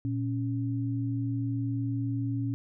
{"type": "tone pair together", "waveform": "sine", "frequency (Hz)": [116.64, 277.2], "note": ["A#2", "C#4"], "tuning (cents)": [1, 0], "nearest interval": "octave + minor third", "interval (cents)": 1499, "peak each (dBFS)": [-29, -32], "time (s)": [0.05, 2.54], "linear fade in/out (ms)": 0, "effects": []}